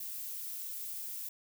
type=noise; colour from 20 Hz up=violet; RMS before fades=-41 dBFS; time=0-1.29 s; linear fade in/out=5 ms; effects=none